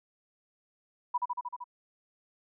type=tone with echo; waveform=sine; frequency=980 Hz; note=B5; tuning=14 cents flat; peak=-25 dBFS; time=1.14-1.18 s; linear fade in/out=10 ms; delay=77 ms; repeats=6; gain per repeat=-2 dB; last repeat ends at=1.642 s; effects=none

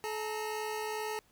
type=tone pair together; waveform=25% pulse; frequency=429.8 / 921.8 Hz; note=A4 / A#5; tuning=-41 / -20 cents; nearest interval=octave + minor second; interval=1321 cents; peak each=-32 / -37 dBFS; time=0.04-1.19 s; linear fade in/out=0 ms; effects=pink hiss -67 dBFS RMS until 1.31 s

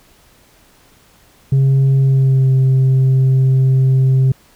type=tone with pitch glide; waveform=sine; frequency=135.2 to 131.81 Hz; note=C#3 to C3; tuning=-43 to +13 cents; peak=-6 dBFS; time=1.52-4.32 s; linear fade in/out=5 ms; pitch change=-44 cents; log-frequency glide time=1.99-2.52 s; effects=tanh soft clip ceiling -8 dBFS + pink hiss -50 dBFS RMS until 4.55 s

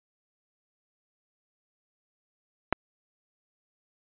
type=clicks; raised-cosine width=0.5 ms; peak=-7 / -16 dBFS; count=2; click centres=2.726 / 2.729 s; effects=resampled to 8000 Hz

